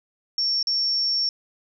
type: tone with dropouts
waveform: sine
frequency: 5470 Hz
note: F8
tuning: 37 cents flat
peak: -20 dBFS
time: 0.38-1.29 s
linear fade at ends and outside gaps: 1 ms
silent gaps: 0.628-0.671 s
effects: none